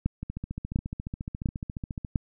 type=two click trains; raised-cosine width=5 ms; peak=-12 / -21 dBFS; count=4 / 27; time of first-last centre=0.06-2.158 / 0.23-2.048 s; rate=1.43 / 14.3 Hz; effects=none